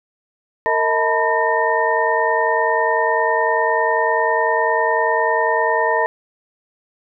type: tone cluster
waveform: sine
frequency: 457.3 / 634 / 890 / 980 / 1828 Hz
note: A#4 / D#5 / A5 / B5 / A#6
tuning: -33 / +32 / +20 / -14 / -34 cents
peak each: -21 dBFS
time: 0.66-6.06 s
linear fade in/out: 0 ms
effects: none